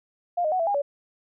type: tone with pitch steps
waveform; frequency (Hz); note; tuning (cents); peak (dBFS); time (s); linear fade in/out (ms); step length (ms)
sine; 702 / 618 / 741 / 664 / 811 / 569; F5 / D#5 / F#5 / E5 / G#5 / C#5; +9 / -12 / +2 / +12 / -41 / +45; -21; 0.37-0.82; 10; 75
effects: none